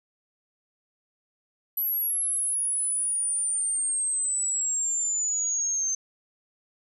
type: exponential sweep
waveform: sine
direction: down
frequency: 11840 to 6250 Hz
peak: -24 dBFS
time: 1.77-5.95 s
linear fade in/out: 5 ms
effects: none